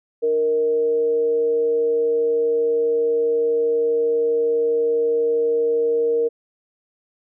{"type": "tone with frequency modulation", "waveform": "sine", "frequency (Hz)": 466.2, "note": "A#4", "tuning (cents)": 0, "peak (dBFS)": -16, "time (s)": [0.22, 6.29], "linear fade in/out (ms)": 20, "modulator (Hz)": 167, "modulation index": 0.21, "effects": []}